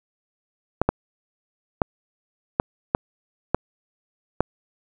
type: clicks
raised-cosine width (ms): 1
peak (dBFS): -3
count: 7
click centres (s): 0.816 / 0.89 / 1.818 / 2.599 / 2.949 / 3.546 / 4.406
effects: none